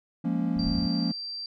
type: chord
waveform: triangle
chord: Bb minor seventh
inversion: second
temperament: equal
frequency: 174.61 / 207.7 / 233.1 / 277.2 Hz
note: F3 / Ab3 / Bb3 / Db4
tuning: 0 / 0 / 0 / 0 cents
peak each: -27 / -31 / -27 / -29 dBFS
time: 0.24-1.12 s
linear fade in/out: 10 ms
type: low-pass noise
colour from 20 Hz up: white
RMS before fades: -34 dBFS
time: 0.56-0.87 s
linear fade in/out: 10 ms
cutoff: 110 Hz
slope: 24 dB/octave
type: tone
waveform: sine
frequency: 4699 Hz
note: D8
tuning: in tune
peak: -33 dBFS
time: 0.59-1.46 s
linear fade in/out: 2 ms
effects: none